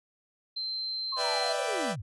sine tone, 4113 Hz, C8, 30 cents flat, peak -31 dBFS, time 0.56-1.53 s, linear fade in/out 10 ms
sine linear sweep, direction down, 1100 to 79.3 Hz, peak -34 dBFS, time 1.12-2.02 s, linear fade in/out 10 ms
sawtooth chord, E minor seventh, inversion second, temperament equal, 493.9 / 587.3 / 659.3 / 784 Hz, B4 / D5 / E5 / G5, 0 / 0 / 0 / 0 cents, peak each -31 dBFS, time 1.16-1.96 s, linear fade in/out 50 ms
effects resampled to 24000 Hz

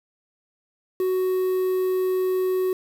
triangle tone with quantisation, 371.4 Hz, F#4, 7 cents sharp, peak -18 dBFS, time 1-2.73 s, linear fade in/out 2 ms, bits 7, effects none

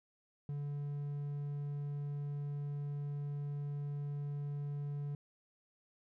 triangle tone, 144.2 Hz, D3, 31 cents flat, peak -35 dBFS, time 0.49-5.15 s, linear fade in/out 2 ms, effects none

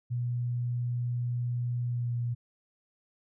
sine tone with pitch glide, 121.5 to 119.83 Hz, B2 to A#2, -28 to +48 cents, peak -28 dBFS, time 0.1-2.35 s, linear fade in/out 20 ms, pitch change -24 cents, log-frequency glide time 1.87-2.14 s, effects none

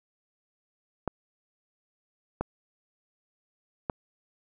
clicks, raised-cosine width 1 ms, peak -14 dBFS, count 3, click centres 1.077 / 2.41 / 3.898 s, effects none

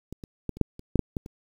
clicks, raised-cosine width 3 ms, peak -24 / -27 / -16 / -28 / -7 / -28 / -8 / -8 / -16 / -26 dBFS, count 10, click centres 0.126 / 0.238 / 0.493 / 0.57 / 0.613 / 0.794 / 0.957 / 0.993 / 1.168 / 1.261 s, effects 8-bit

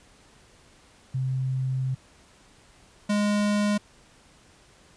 sine / square tone pair in turn, 130.81 / 206.8 Hz, C3 / G#3, 0 / -7 cents, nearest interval minor sixth, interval 793 cents, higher second, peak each -24 / -22 dBFS, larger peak second, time 1.14-1.95 / 3.09-3.78 s, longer first, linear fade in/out 10 ms, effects pink hiss -56 dBFS RMS until 4.96 s + resampled to 22050 Hz

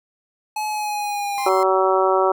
square tone with pitch glide, 853 to 805.1 Hz, G#5 to G5, +46 to +46 cents, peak -23 dBFS, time 0.56-1.49 s, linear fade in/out 5 ms, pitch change -100 cents, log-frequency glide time 0.68-1.37 s
35% pulse tone, 1046.5 Hz, C6, in tune, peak -26 dBFS, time 1.38-1.63 s, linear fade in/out 0 ms
harmonic tone, 189.2 Hz, F#3, 39 cents sharp, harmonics 2 / 3 / 4 / 5 / 6 / 7, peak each -19 / -21 / -22 / -23 / -24 / -24 dBFS, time 1.46-2.32 s, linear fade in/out 5 ms
effects none

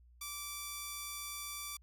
5% pulse tone, 1164 Hz, D6, 16 cents flat, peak -29 dBFS, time 0.21-1.77 s, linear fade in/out 5 ms, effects added 60 Hz sine -59 dBFS peak until 1.82 s

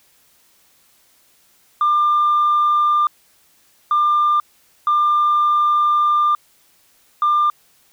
sine tone bursts at uneven times, 1196 Hz, D6, 31 cents sharp, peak -11 dBFS, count 4, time 1.81-3.07 / 3.91-4.4 / 4.87-6.35 / 7.22-7.5 s, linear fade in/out 2 ms, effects tanh soft clip ceiling -10 dBFS + white hiss -56 dBFS RMS until 7.92 s

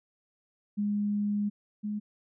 sine tone pair in turn, 206.1 / 209.3 Hz, G#3 / G#3, -13 / +14 cents, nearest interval unison, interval 27 cents, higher second, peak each -26 / -30 dBFS, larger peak first, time 0.77-1.5 / 1.83-2 s, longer first, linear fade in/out 20 ms, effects none

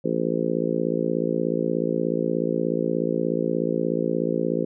harmonic tone, 56.7 Hz, A#1, 47 cents flat, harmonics 3 / 4 / 5 / 6 / 7 / 8 / 9, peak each -29 / -29 / -29 / -29 / -29 / -29 / -29 dBFS, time 0.04-4.65 s, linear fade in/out 10 ms, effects none

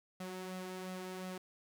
sawtooth tone with flanger, 185 Hz, F#3, in tune, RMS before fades -44 dBFS, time 0.2-1.38 s, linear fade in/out 5 ms, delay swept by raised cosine 1.5 to 3.2 ms, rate 2.8 Hz, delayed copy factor +0.5, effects none

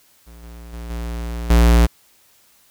square tone with level steps, 58.27 Hz, A#1, in tune, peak -40 / -36 / -30 / -25 / -10 dBFS, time 0.26-1.87 s, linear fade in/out 20 ms, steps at 0.43 / 0.73 / 0.9 / 1.5 s, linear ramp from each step 5 ms, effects white hiss -55 dBFS RMS until 2.7 s

